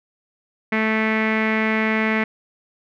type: tone with low-pass filter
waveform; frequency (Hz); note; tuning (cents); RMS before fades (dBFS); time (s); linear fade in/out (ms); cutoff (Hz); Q
sawtooth; 219; A3; -8; -20; 0.72-2.24; 5; 2100; 6
effects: none